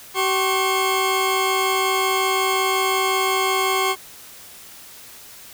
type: tone pair together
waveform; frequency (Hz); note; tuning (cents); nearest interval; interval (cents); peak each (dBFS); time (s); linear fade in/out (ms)
20% pulse; 382 / 1080.5; G4 / C#6; -45 / -45; octave + tritone; 1800; -16; 0.14-3.96; 50
effects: white hiss -42 dBFS RMS until 5.53 s